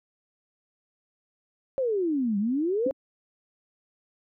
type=exponential two-way sweep; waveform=sine; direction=down then up; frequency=552 to 194.8 to 552 Hz; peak=-23 dBFS; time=1.78-2.91 s; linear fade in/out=0 ms; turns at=2.38 s
type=tone with exponential decay; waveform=sine; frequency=277.2 Hz; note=C#4; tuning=in tune; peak=-22 dBFS; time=2.86-2.93 s; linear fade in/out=5 ms; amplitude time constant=15 ms
effects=none